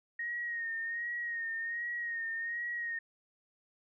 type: tone with vibrato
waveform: sine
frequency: 1864.7 Hz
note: A#6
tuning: in tune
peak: -34 dBFS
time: 0.19-2.99 s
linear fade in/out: 5 ms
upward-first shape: sine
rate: 1.3 Hz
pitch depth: 43 cents each way
effects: none

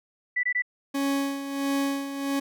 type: tone bursts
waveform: sine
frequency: 1975.5 Hz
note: B6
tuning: in tune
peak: -22 dBFS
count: 3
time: 0.36-0.622 s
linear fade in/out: 10 ms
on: 74 ms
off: 20 ms
type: tone with tremolo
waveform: 40% pulse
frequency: 277.2 Hz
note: C#4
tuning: in tune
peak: -22 dBFS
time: 0.94-2.4 s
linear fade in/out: 10 ms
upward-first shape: sine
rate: 1.5 Hz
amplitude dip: 65%
effects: none

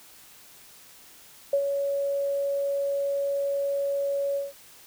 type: tone with ADSR envelope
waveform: sine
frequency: 560 Hz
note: C#5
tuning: 18 cents sharp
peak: -18 dBFS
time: 1.53-4.53 s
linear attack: 4 ms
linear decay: 75 ms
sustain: -6 dB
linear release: 170 ms
effects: white hiss -51 dBFS RMS until 4.86 s

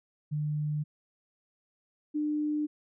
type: tone pair in turn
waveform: sine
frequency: 150 / 300 Hz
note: D3 / D4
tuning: +37 / +37 cents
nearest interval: octave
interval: 1200 cents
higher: second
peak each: -28 / -27 dBFS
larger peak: second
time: 0.31-0.84 / 2.14-2.67 s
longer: neither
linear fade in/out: 20 ms
effects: none

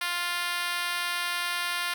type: tone with high-pass filter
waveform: 5% pulse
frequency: 350.3 Hz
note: F4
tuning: 5 cents sharp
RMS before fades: -30 dBFS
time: 0.01-1.94 s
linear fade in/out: 5 ms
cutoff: 1100 Hz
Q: 1.2
effects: none

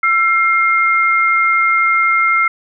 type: tone pair together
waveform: sine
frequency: 1344 / 2122 Hz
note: E6 / C7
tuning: +33 / +24 cents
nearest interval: minor sixth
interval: 791 cents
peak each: -13 dBFS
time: 0.03-2.48 s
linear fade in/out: 5 ms
effects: none

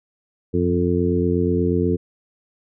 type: harmonic tone with a mistuned harmonic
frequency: 88.3 Hz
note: F2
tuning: 20 cents sharp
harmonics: 1 / 2 / 3 / 4 / 5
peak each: -23 / -23 / -23 / -23 / -23 dBFS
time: 0.53-1.97 s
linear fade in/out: 20 ms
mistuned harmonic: 1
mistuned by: +47 cents
effects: none

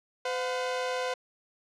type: tone pair together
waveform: sawtooth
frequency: 508.4 / 719 Hz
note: C5 / F#5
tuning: -50 / -50 cents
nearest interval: tritone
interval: 600 cents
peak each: -26 / -32 dBFS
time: 0.25-1.14 s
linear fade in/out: 5 ms
effects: low-pass 6000 Hz 12 dB/octave

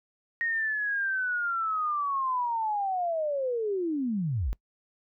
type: linear sweep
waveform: sine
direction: down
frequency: 1871 to 39.84 Hz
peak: -26 dBFS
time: 0.41-4.53 s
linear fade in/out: 0 ms
effects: noise-tail reverb RT60 0.1 s tail -23 dB re dry

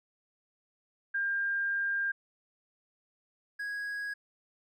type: tone pair in turn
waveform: sine / triangle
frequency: 1601 / 1654.6 Hz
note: G6 / G#6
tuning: +36 / -7 cents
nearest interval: minor second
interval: 57 cents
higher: second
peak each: -28 / -32 dBFS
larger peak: first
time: 1.14-2.12 / 3.59-4.14 s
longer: first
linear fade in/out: 10 ms
effects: none

